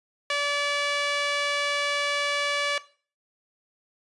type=tone with band-pass filter; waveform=sawtooth; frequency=576 Hz; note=D5; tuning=34 cents flat; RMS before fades=-26 dBFS; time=0.3-2.78 s; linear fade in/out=2 ms; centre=2500 Hz; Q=0.97; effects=noise-tail reverb RT60 0.4 s tail -17 dB re dry + resampled to 24000 Hz